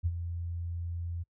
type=tone with ADSR envelope; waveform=sine; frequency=85.5 Hz; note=F2; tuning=36 cents flat; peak=-24 dBFS; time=0.03-1.24 s; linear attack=30 ms; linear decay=45 ms; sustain=-9 dB; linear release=21 ms; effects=noise-tail reverb RT60 0.1 s tail -26 dB re dry